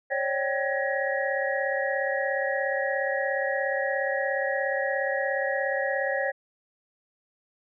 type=tone cluster; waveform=sine; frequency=544 / 581 / 779 / 1673 / 1898 Hz; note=C#5 / D5 / G5 / G#6 / A#6; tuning=-33 / -19 / -11 / +12 / +31 cents; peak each=-28 / -33 / -33 / -32 / -31 dBFS; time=0.1-6.32 s; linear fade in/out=20 ms; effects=none